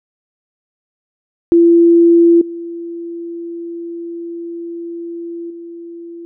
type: tone with level steps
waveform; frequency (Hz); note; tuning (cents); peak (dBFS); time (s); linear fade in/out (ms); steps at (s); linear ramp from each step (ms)
sine; 339.1; E4; +49; -5 / -23 / -28; 1.52-6.25; 0; 2.41 / 5.5; 5
effects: none